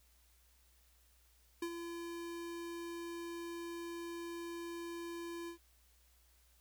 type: tone with ADSR envelope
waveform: square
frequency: 340 Hz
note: F4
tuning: 46 cents flat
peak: -36 dBFS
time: 1.62-5.58 s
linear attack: 5 ms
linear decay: 67 ms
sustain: -7 dB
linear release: 100 ms
effects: added 60 Hz sine -68 dBFS peak until 6.6 s + white hiss -71 dBFS RMS until 6.6 s